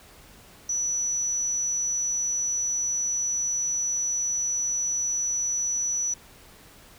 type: tone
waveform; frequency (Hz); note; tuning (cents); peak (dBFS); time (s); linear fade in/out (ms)
sine; 5920; F#8; 0; -24; 0.69-6.14; 5
effects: pink hiss -51 dBFS RMS until 6.98 s